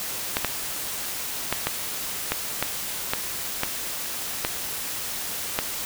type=clicks; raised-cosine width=0.3 ms; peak=-6 dBFS; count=10; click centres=0.369 / 0.447 / 1.526 / 1.67 / 2.32 / 2.626 / 3.135 / 3.634 / 4.449 / 5.589 s; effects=white hiss -31 dBFS RMS until 5.85 s